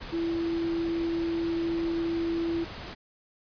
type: tone in noise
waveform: sine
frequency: 334.2 Hz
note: E4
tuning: 24 cents sharp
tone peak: -26 dBFS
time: 0.12-2.65 s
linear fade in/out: 20 ms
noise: pink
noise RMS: -40 dBFS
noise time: 0-2.95 s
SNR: +11 dB
effects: resampled to 11025 Hz